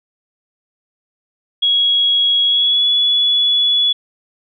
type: tone with pitch glide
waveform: sine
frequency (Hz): 3322 to 3408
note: G#7 to G#7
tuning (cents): 0 to +44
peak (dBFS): -11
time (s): 1.62-3.93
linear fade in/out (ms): 10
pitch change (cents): +44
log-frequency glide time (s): 2.45-2.86
effects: none